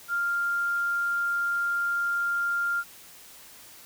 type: tone with quantisation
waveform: sine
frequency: 1396.9 Hz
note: F6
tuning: in tune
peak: -24 dBFS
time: 0.08-2.84 s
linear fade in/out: 50 ms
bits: 9
effects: white hiss -49 dBFS RMS until 3.85 s